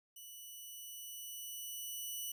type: tone with level ramp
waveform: 5% pulse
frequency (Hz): 2960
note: F#7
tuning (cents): 0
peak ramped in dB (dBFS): -42 to -31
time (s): 0.16-2.32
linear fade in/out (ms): 5
effects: none